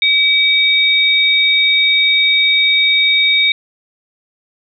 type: tone pair together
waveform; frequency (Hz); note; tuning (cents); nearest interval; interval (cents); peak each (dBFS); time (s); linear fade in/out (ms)
sine; 2294 / 3715; D7 / A#7; -41 / -7; minor sixth; 834; -12; 0.02-3.52; 2
effects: none